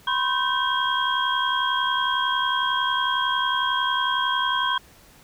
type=tone cluster; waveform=sine; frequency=998 / 1069 / 1547 / 3250 Hz; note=B5 / C6 / G6 / G#7; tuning=+18 / +37 / -23 / -38 cents; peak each=-26 dBFS; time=0.07-4.78 s; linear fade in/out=5 ms; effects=pink hiss -52 dBFS RMS until 5.23 s